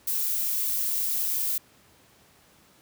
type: noise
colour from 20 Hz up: violet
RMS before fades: -27 dBFS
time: 0.07-1.58 s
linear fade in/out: 5 ms
effects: pink hiss -58 dBFS RMS until 2.81 s + high-pass 80 Hz 12 dB/octave